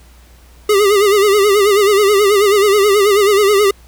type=tone with vibrato; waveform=square; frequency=406.4 Hz; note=G#4; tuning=38 cents flat; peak=-9 dBFS; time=0.69-3.71 s; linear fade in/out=5 ms; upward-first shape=sine; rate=9.3 Hz; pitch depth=84 cents each way; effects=added 60 Hz sine -41 dBFS peak until 3.87 s + pink hiss -48 dBFS RMS until 3.87 s